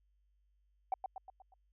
sine tone with echo, 761 Hz, F#5, 48 cents sharp, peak -29 dBFS, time 0.92-0.94 s, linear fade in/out 2 ms, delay 120 ms, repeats 5, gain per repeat -6 dB, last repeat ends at 1.54 s, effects tanh soft clip ceiling -25 dBFS + added 50 Hz sine -70 dBFS peak until 1.72 s

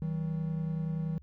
triangle tone pair together, 159.49 / 190 Hz, D#3 / F#3, +43 / +46 cents, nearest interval minor third, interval 303 cents, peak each -29 / -36 dBFS, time 0.02-1.18 s, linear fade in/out 0 ms, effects added 71 Hz sine -51 dBFS peak until 1.22 s

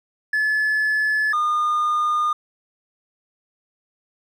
triangle tone pair in turn, 1722 / 1217.6 Hz, A6 / D#6, -38 / -38 cents, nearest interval tritone, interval 600 cents, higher first, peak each -15 dBFS, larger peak neither, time 0.33-1.33 / 1.33-2.33 s, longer neither, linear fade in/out 5 ms, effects tanh soft clip ceiling -12 dBFS

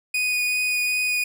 40% pulse tone with vibrato, 2477 Hz, D#7, 8 cents flat, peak -20 dBFS, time 0.14-1.24 s, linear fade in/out 5 ms, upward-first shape triangle, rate 2.6 Hz, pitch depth 9 cents each way, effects none

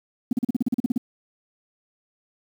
sine tone bursts, 244 Hz, B3, 21 cents flat, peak -16 dBFS, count 12, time 0.31-0.979 s, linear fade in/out 5 ms, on 20 ms, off 39 ms, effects tanh soft clip ceiling -13 dBFS + 8-bit

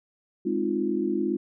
sine chord, F minor seventh, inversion first, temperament equal, 207.7 / 261.6 / 311.1 / 349.2 Hz, Ab3 / C4 / Eb4 / F4, 0 / 0 / 0 / 0 cents, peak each -30 / -31 / -29 / -27 dBFS, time 0.45-1.37 s, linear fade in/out 10 ms, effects none

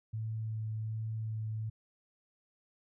sine tone with vibrato, 110 Hz, A2, in tune, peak -34 dBFS, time 0.13-1.7 s, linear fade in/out 10 ms, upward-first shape sine, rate 1.3 Hz, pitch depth 11 cents each way, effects none

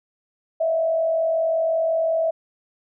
sine tone with frequency modulation, 652 Hz, E5, 19 cents flat, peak -18 dBFS, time 0.6-2.31 s, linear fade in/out 10 ms, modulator 45.5 Hz, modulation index 0.45, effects none

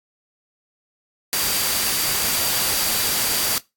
sine tone in noise, 4699 Hz, D8, in tune, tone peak -29 dBFS, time 1.33-3.58 s, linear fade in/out 0 ms, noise white, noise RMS -21 dBFS, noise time 1.33-3.58 s, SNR -11 dB, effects noise-tail reverb RT60 0.2 s tail -20 dB re dry + AAC 64 kbps

